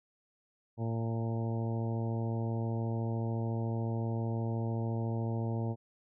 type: harmonic tone with a mistuned harmonic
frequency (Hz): 114.2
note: A#2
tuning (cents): -35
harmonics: 1 / 2 / 3 / 4 / 5 / 6 / 7 / 8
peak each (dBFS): -32 / -38 / -42 / -44 / -46 / -48 / -49 / -50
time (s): 0.77-5.76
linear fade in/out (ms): 50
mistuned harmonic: 7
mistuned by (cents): +21
effects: none